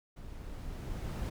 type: noise with level ramp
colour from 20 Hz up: brown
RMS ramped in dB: -47 to -34 dBFS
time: 0.16-1.3 s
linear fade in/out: 10 ms
effects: none